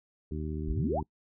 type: harmonic tone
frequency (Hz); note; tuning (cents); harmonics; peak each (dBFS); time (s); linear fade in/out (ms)
77; D#2; -17; 1 / 2 / 3 / 4 / 5; -35 / -38 / -40 / -41 / -42; 0.31-1.03; 5
type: exponential sweep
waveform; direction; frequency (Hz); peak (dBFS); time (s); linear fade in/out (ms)
sine; up; 35.94 to 1006; -28; 0.67-1.01; 20
effects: noise-tail reverb RT60 0.1 s tail -24 dB re dry